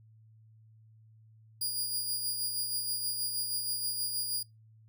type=tone with tremolo; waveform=15% pulse; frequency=4854 Hz; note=D#8; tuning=44 cents flat; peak=-23 dBFS; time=1.61-4.43 s; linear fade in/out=5 ms; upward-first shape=sine; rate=6.3 Hz; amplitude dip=40%; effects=noise-tail reverb RT60 0.2 s tail -24 dB re dry + added 110 Hz sine -56 dBFS peak until 4.88 s